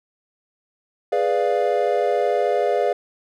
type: chord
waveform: triangle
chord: G# diminished seventh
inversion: none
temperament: equal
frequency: 415.3 / 493.9 / 587.3 / 698.5 Hz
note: G#4 / B4 / D5 / F5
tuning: 0 / 0 / 0 / 0 cents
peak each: -21 dBFS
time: 1.12-2.93 s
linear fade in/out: 5 ms
effects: none